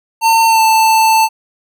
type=tone with pitch glide; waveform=square; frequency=904 to 886.4 Hz; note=A5 to A5; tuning=+47 to +13 cents; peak=-8 dBFS; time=0.21-1.29 s; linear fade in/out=50 ms; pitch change=-34 cents; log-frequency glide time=0.48-0.62 s; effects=none